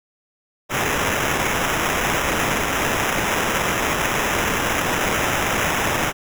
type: noise with sample-and-hold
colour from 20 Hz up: violet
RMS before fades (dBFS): -21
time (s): 0.69-6.13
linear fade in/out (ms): 50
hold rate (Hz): 4410
effects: none